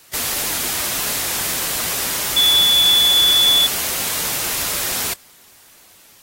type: tone in noise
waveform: sine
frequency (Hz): 3447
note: A7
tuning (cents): -36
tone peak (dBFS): -11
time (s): 2.36-3.67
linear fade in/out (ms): 10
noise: white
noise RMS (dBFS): -22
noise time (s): 0.13-5.14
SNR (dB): +8
effects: white hiss -48 dBFS RMS until 6.22 s + AAC 48 kbps